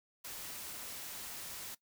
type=noise; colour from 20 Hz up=white; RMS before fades=-45 dBFS; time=0.24-1.75 s; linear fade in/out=10 ms; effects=noise-tail reverb RT60 0.1 s tail -18 dB re dry